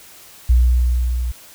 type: tone with level ramp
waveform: sine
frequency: 61 Hz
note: B1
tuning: 21 cents flat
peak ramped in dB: -8 to -19 dBFS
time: 0.49-1.32 s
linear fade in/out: 10 ms
effects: white hiss -43 dBFS RMS until 1.54 s